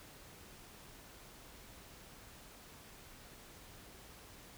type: silence
effects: pink hiss -56 dBFS RMS until 4.57 s